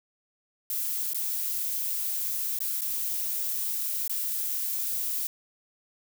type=noise with dropouts; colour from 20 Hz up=violet; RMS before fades=-30 dBFS; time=0.7-5.27 s; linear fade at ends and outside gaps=2 ms; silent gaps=1.134-1.145 / 2.589-2.604 / 2.81-2.817 / 4.078-4.095 s; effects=none